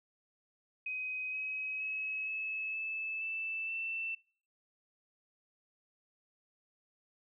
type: tone with pitch steps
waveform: sine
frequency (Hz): 2518 / 2543 / 2568 / 2593 / 2619 / 2645 / 2671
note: D#7 / D#7 / E7 / E7 / E7 / E7 / E7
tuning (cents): +20 / +37 / -46 / -29 / -12 / +5 / +22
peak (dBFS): -35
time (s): 0.86-4.15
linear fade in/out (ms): 5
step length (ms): 470
effects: noise-tail reverb RT60 0.5 s tail -26 dB re dry